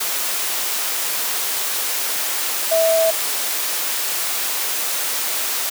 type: tone in noise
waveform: sine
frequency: 652 Hz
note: E5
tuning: 19 cents flat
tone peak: -13 dBFS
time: 2.71-3.11 s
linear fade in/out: 10 ms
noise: white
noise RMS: -22 dBFS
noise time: 0-5.7 s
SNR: +6 dB
effects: high-pass 400 Hz 12 dB/octave